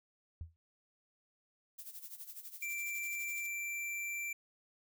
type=tone with exponential decay; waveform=sine; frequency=82.41 Hz; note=E2; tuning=in tune; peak=-37 dBFS; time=0.41-0.56 s; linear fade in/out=0 ms; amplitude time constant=31 ms
type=noise with tremolo; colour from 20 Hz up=violet; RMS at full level=-46 dBFS; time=1.78-3.47 s; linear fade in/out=10 ms; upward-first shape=sine; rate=12 Hz; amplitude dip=75%
type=tone; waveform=square; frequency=2349 Hz; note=D7; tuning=in tune; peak=-38 dBFS; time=2.62-4.33 s; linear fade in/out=5 ms
effects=none